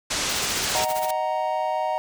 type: low-pass noise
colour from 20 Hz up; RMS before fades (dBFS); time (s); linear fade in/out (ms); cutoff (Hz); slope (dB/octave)
white; -26; 0.1-0.85; 10; 7600; 24
type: noise with tremolo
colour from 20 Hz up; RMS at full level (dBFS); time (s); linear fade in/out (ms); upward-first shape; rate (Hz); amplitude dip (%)
white; -31; 0.29-1.11; 5; sine; 15; 80
type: chord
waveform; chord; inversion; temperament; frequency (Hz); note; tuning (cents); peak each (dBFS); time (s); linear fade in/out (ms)
triangle; D# minor; none; just; 622.3 / 746.7 / 933.4; D#5 / F#5 / A#5; 0 / +16 / +2; -25; 0.75-1.98; 0
effects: none